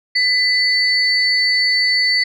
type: tone pair together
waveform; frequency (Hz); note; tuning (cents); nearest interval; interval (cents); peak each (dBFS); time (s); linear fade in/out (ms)
sine; 2003 / 4497; B6 / C#8; +24 / +24; octave + major second; 1400; -15; 0.15-2.24; 10
effects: tanh soft clip ceiling -5 dBFS